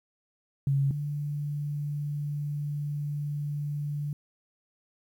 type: tone pair in turn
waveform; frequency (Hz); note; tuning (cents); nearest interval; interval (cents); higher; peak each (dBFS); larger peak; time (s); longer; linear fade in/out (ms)
sine; 138.59 / 146.27; C#3 / D3; 0 / -7; minor second; 93; second; -22 / -29; first; 0.67-0.91 / 0.91-4.13; second; 2
effects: 10-bit